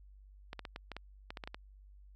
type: clicks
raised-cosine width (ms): 0.3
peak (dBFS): -26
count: 11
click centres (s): 0.531 / 0.593 / 0.652 / 0.761 / 0.917 / 0.966 / 1.305 / 1.372 / 1.438 / 1.475 / 1.545
effects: added 49 Hz sine -54 dBFS peak until 2.15 s